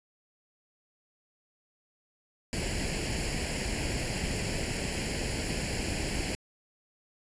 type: noise with comb filter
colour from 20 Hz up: pink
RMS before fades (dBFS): -32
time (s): 2.53-6.35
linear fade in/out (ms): 0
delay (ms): 0.41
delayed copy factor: +0.75
effects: resampled to 22050 Hz